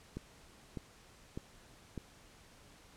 click train, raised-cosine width 3 ms, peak -27 dBFS, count 4, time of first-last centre 0.17-1.977 s, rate 1.66 Hz, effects pink hiss -60 dBFS RMS until 2.96 s + low-pass 10000 Hz 12 dB/octave

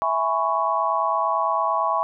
sine chord, C# minor seventh, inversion first, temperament equal with one note detuned, 659.3 / 830.6 / 999.8 / 1108.7 Hz, E5 / G#5 / B5 / C#6, 0 / 0 / +21 / 0 cents, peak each -26 / -26 / -25 / -23 dBFS, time 0.02-2.03 s, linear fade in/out 0 ms, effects none

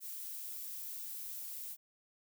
violet noise, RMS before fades -44 dBFS, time 0-1.77 s, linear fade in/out 50 ms, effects none

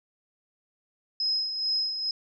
sine tone with tremolo, 5110 Hz, D#8, 45 cents sharp, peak -23 dBFS, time 1.2-2.11 s, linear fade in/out 2 ms, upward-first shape sine, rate 2.3 Hz, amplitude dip 55%, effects none

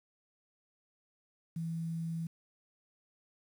sine tone with quantisation, 164.81 Hz, E3, in tune, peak -34 dBFS, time 1.56-2.27 s, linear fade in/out 5 ms, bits 10, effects none

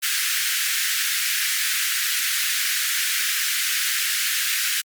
pink high-pass noise, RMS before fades -23 dBFS, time 0.02-4.82 s, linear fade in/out 20 ms, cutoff 1500 Hz, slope 48 dB/octave, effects Opus 48 kbps

